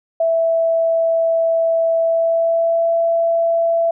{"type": "tone with pitch glide", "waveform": "sine", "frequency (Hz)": [659.3, 668.5], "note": ["E5", "E5"], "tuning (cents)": [0, 24], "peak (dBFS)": -13, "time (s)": [0.2, 3.91], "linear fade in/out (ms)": 5, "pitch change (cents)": 24, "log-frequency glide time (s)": [1.98, 2.92], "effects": []}